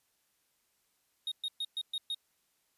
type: tone bursts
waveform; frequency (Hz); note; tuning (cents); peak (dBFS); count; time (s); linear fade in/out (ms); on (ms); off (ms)
triangle; 3729; A#7; 0; -31; 6; 1.27-2.146; 2; 46; 120
effects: white hiss -75 dBFS RMS until 2.77 s + resampled to 32000 Hz